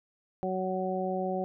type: harmonic tone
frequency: 186.5 Hz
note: F#3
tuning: 14 cents sharp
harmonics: 1 / 2 / 3 / 4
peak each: -34 / -34 / -34 / -34 dBFS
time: 0.43-1.44 s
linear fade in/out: 0 ms
effects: none